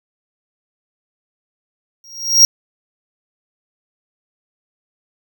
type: tone with exponential growth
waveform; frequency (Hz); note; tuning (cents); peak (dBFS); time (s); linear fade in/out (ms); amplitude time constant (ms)
square; 5620; F8; +10; -3; 2.04-2.45; 1; 89
effects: none